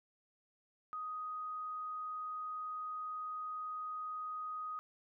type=tone; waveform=sine; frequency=1249 Hz; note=D#6; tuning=6 cents sharp; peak=-39 dBFS; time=0.93-4.79 s; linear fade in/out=0 ms; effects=none